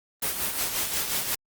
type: noise with tremolo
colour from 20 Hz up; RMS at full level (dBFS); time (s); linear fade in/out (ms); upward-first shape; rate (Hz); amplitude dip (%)
white; -26; 0.22-1.35; 5; sine; 5.6; 50
effects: Opus 32 kbps